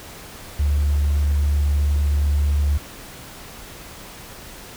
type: tone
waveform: triangle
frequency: 72.5 Hz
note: D2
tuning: 22 cents flat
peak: -12 dBFS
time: 0.59-2.78 s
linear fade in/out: 10 ms
effects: tanh soft clip ceiling -13 dBFS + pink hiss -39 dBFS RMS until 4.76 s